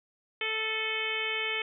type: harmonic tone with a mistuned harmonic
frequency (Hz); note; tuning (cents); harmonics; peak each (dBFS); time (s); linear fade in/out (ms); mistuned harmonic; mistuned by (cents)
440; A4; 0; 1 / 2 / 3 / 4 / 5 / 6 / 7 / 8; -38 / -44 / -41 / -39 / -33 / -36 / -35 / -44; 0.41-1.62; 2; 6; -47
effects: none